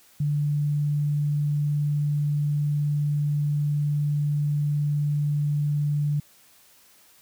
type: tone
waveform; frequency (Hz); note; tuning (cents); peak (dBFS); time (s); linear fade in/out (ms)
sine; 146.83; D3; 0; -21; 0.2-6.2; 5
effects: white hiss -56 dBFS RMS until 7.21 s